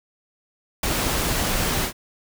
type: noise with ADSR envelope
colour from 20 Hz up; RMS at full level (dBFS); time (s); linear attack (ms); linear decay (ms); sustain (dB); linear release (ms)
pink; -21; 0.83-1.93; 5; 10; -2; 85
effects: none